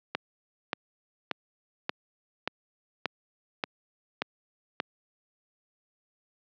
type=click train; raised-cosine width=0.3 ms; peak=-11 dBFS; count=9; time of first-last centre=0.15-4.801 s; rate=1.72 Hz; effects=high-pass 200 Hz 12 dB/octave + low-pass 5000 Hz 12 dB/octave